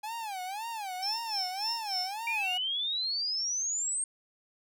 45% pulse tone with vibrato, 824 Hz, G#5, 14 cents flat, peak -35 dBFS, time 0.03-2.58 s, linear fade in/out 10 ms, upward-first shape sine, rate 1.9 Hz, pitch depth 210 cents each way
sine tone with tremolo, 5350 Hz, E8, 25 cents sharp, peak -29 dBFS, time 1.02-2.14 s, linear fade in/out 10 ms, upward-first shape sine, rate 3.4 Hz, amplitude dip 85%
sine exponential sweep, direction up, 2342 to 8600 Hz, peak -29 dBFS, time 2.27-4.04 s, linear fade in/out 2 ms
effects none

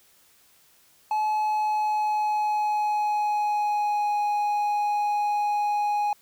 triangle tone with pitch glide, 856 to 830.2 Hz, A5 to G#5, -48 to -1 cents, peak -20 dBFS, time 1.11-6.13 s, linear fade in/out 2 ms, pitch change -53 cents, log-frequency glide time 1.24-4.19 s, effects white hiss -59 dBFS RMS until 6.21 s

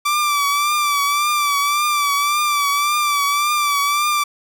sawtooth tone with vibrato, 1166 Hz, D6, 13 cents flat, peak -12 dBFS, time 0.05-4.24 s, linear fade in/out 10 ms, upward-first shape triangle, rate 1.8 Hz, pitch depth 57 cents each way, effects none

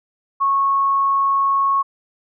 sine tone, 1100 Hz, C#6, 14 cents flat, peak -14 dBFS, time 0.4-1.83 s, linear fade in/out 20 ms, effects none

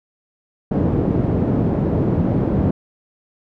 pink band-pass noise, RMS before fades -18 dBFS, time 0.71-2.71 s, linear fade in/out 5 ms, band 100 to 370 Hz, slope 12 dB/octave, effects none

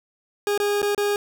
40% pulse tone with dropouts, 409.8 Hz, G#4, 23 cents flat, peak -19 dBFS, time 0.47-1.16 s, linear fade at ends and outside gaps 1 ms, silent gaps 0.577-0.6 / 0.818-0.828 / 0.948-0.978 s, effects none

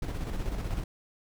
brown noise with tremolo, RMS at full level -31 dBFS, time 0.02-0.84 s, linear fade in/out 5 ms, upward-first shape square, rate 16 Hz, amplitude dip 40%, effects none

